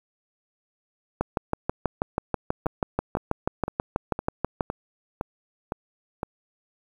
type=two click trains; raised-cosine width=1 ms; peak=-14 / -9 dBFS; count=8 / 22; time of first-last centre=2.66-6.231 / 1.21-4.608 s; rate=1.96 / 6.18 Hz; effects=8-bit